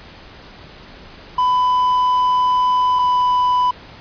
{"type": "tone pair in turn", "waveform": "triangle", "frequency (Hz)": [1000, 994.8], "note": ["B5", "B5"], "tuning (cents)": [21, 12], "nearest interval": "unison", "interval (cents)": 9, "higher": "first", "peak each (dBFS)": -11, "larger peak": "neither", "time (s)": [[1.38, 2.99], [2.99, 3.71]], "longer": "first", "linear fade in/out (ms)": 5, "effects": ["pink hiss -40 dBFS RMS until 4 s", "resampled to 11025 Hz"]}